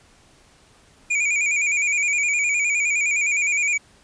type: tone with vibrato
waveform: square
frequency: 2349 Hz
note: D7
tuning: in tune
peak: -19 dBFS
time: 1.1-3.78 s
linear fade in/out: 10 ms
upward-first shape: square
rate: 9.7 Hz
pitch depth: 55 cents each way
effects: pink hiss -54 dBFS RMS until 4.03 s + resampled to 22050 Hz